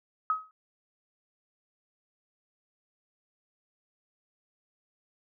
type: tone with exponential decay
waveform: sine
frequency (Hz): 1270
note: D#6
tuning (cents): +35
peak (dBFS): -21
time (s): 0.3-0.51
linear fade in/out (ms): 1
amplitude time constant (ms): 44
effects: none